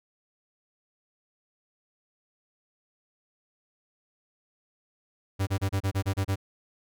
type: tone bursts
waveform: 45% pulse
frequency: 97.3 Hz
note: G2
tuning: 12 cents flat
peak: -24 dBFS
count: 9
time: 5.39-6.359 s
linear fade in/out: 20 ms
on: 81 ms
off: 30 ms
effects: none